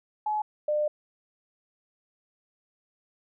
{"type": "tone pair in turn", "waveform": "sine", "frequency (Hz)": [850, 600.1], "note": ["G#5", "D5"], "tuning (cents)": [40, 37], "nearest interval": "tritone", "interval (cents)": 603, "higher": "first", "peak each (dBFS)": [-25, -23], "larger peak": "second", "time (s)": [[0.26, 0.42], [0.68, 0.88]], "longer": "second", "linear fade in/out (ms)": 5, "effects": []}